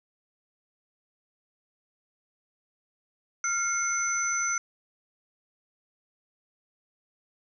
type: tone cluster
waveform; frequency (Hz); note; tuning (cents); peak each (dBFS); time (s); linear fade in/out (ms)
sine; 1388 / 2150 / 6050; F6 / C7 / F#8; -11 / +47 / +38; -29 / -34 / -28; 3.44-4.58; 2
effects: none